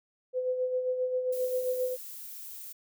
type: tone with tremolo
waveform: sine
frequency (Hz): 507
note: B4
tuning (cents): +45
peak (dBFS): -25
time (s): 0.33-1.97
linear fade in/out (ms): 50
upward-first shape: sine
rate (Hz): 7.5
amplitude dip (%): 50
type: noise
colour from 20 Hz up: violet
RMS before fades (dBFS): -43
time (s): 1.32-2.73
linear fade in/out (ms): 10
effects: none